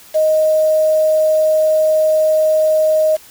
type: tone with quantisation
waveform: sine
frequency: 624 Hz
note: D#5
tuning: 5 cents sharp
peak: -10 dBFS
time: 0.14-3.17 s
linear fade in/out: 20 ms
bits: 5
effects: white hiss -42 dBFS RMS until 3.3 s